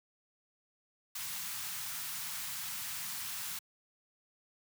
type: band-stop noise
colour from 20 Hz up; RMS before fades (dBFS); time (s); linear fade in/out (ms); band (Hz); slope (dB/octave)
white; -40; 1.15-3.59; 5; 190 to 870; 24
effects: high-pass 100 Hz 12 dB/octave